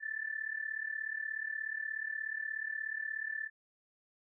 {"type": "tone with amplitude modulation", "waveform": "sine", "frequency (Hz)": 1760, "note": "A6", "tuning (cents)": 0, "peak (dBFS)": -32, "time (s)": [0, 3.5], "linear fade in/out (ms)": 50, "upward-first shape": "sine", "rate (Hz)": 36.7, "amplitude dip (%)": 85, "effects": []}